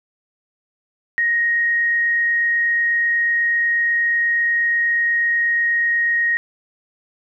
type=tone with frequency modulation; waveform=sine; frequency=1874 Hz; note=A#6; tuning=9 cents sharp; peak=-15 dBFS; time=1.18-6.37 s; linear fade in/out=0 ms; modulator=28.2 Hz; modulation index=0.28; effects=none